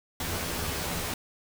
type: noise with comb filter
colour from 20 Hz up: pink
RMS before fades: -32 dBFS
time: 0.2-1.14 s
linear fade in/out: 2 ms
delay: 12 ms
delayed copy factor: +0.75
effects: none